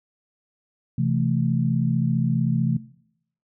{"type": "chord", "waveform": "sine", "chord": "A minor", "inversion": "first", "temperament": "equal with one note detuned", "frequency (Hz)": [130.81, 166.25, 220], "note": ["C3", "E3", "A3"], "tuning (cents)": [0, 15, 0], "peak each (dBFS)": [-22, -24, -26], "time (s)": [0.98, 2.77], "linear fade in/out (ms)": 5, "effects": ["noise-tail reverb RT60 0.7 s tail -19 dB re dry"]}